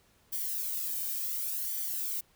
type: noise with flanger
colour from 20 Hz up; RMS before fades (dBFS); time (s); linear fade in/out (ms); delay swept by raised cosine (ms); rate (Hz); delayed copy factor
violet; -34; 0.32-2.21; 10; 0.75 to 1.49; 0.69; -0.7
effects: pink hiss -66 dBFS RMS until 2.35 s